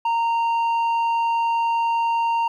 square tone with low-pass filter, 925 Hz, A#5, 14 cents flat, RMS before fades -21 dBFS, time 0.05-2.48 s, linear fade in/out 5 ms, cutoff 1900 Hz, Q 1.6, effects 10-bit

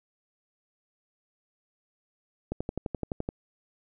click train, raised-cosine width 2 ms, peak -17 dBFS, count 10, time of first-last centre 2.52-3.289 s, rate 11.7 Hz, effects none

